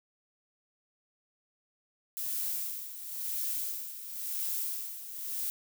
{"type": "noise with tremolo", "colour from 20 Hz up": "violet", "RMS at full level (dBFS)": -33, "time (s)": [2.17, 5.5], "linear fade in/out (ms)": 0, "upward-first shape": "sine", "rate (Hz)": 0.96, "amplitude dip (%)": 70, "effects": []}